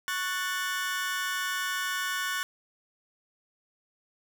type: chord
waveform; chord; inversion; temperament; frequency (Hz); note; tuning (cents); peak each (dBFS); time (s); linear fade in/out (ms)
sawtooth; F# minor; second; just; 1110 / 1480 / 1776; C#6 / F#6 / A6; +2 / 0 / +16; -31 / -28 / -31; 0.08-2.43; 0
effects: none